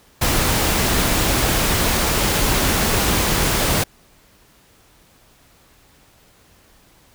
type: noise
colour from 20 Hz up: pink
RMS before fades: -18 dBFS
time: 0.21-3.84 s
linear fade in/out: 10 ms
effects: pink hiss -53 dBFS RMS until 7.14 s